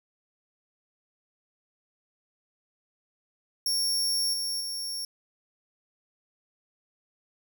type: tone with level steps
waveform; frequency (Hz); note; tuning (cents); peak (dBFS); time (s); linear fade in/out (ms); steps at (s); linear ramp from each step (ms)
sawtooth; 5500; F8; -27; -22 / -26 / -29; 3.66-5.05; 2; 4.33 / 4.6; 10
effects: none